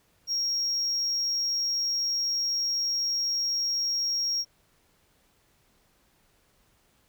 triangle tone, 5588 Hz, F8, in tune, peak -23 dBFS, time 0.27-4.45 s, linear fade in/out 50 ms, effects tanh soft clip ceiling -20 dBFS + pink hiss -66 dBFS RMS until 7.08 s

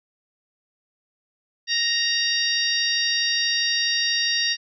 harmonic tone, 932.3 Hz, A#5, in tune, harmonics 2 / 3 / 4 / 5 / 6, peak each -26 / -28 / -26 / -26 / -26 dBFS, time 1.67-4.57 s, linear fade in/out 50 ms, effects none

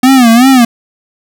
square tone with vibrato, 246.9 Hz, B3, in tune, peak -3 dBFS, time 0.03-0.65 s, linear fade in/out 5 ms, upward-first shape sine, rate 2.7 Hz, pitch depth 150 cents each way, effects none

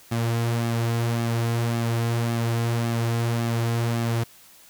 sawtooth tone with flanger, 116.54 Hz, A#2, in tune, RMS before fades -24 dBFS, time 0.11-4.24 s, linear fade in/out 10 ms, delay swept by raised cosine 2 to 5.3 ms, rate 1.8 Hz, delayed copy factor -0.5, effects white hiss -51 dBFS RMS until 4.69 s

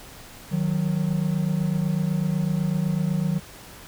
triangle tone pair together, 155.56 / 183.57 Hz, D#3 / F#3, 0 / -13 cents, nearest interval minor third, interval 287 cents, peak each -22 dBFS, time 0.51-3.4 s, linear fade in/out 20 ms, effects pink hiss -44 dBFS RMS until 3.87 s

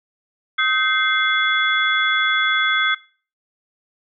sine tone cluster, 1270 / 1547 / 2093 / 3399 Hz, D#6 / G6 / C7 / G#7, +35 / -23 / 0 / +39 cents, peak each -22 / -20 / -21 / -22 dBFS, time 0.58-2.95 s, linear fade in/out 10 ms, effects noise-tail reverb RT60 0.4 s tail -20 dB re dry

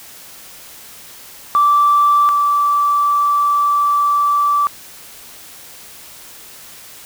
sine tone pair in turn, 1166 / 1161.6 Hz, D6 / D6, -13 / -19 cents, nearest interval unison, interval 6 cents, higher first, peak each -8 / -11 dBFS, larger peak first, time 1.55-2.29 / 2.29-4.67 s, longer second, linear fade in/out 0 ms, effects tanh soft clip ceiling -4 dBFS + white hiss -38 dBFS RMS until 7.05 s

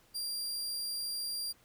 sawtooth tone, 4762 Hz, D8, 23 cents sharp, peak -32 dBFS, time 0.14-1.53 s, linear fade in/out 20 ms, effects pink hiss -65 dBFS RMS until 1.64 s

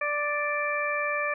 harmonic tone, 587.3 Hz, D5, in tune, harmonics 1 / 2 / 3 / 4, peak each -31 / -31 / -31 / -31 dBFS, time 0.01-1.34 s, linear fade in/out 5 ms, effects none

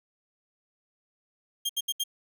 sawtooth tone bursts, 3212 Hz, G7, 41 cents sharp, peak -23 dBFS, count 4, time 1.65-2.039 s, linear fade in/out 10 ms, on 44 ms, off 71 ms, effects none

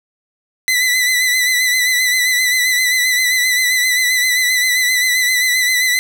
sawtooth tone with vibrato, 2002 Hz, B6, 23 cents sharp, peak -9 dBFS, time 0.68-5.99 s, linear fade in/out 0 ms, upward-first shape sine, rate 7.6 Hz, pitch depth 42 cents each way, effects none

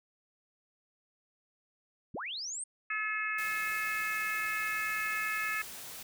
sine linear sweep, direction up, 74 to 8800 Hz, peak -36 dBFS, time 2.14-2.64 s, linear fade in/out 5 ms
harmonic tone, 430 Hz, A4, 40 cents flat, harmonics 3 / 4 / 5 / 6, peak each -38 / -35 / -37 / -38 dBFS, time 2.9-5.62 s, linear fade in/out 5 ms
white noise, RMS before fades -45 dBFS, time 3.38-6.03 s, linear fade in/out 5 ms
effects none

